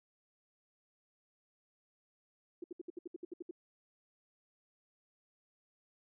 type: tone bursts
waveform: sine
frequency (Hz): 349.2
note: F4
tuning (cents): 0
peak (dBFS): -40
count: 11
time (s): 2.62-3.511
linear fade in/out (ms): 5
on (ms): 21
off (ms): 66
effects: none